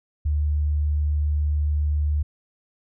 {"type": "tone", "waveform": "sine", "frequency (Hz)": 74.4, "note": "D2", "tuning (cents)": 23, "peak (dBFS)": -19, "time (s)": [0.25, 2.23], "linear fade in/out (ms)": 10, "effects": []}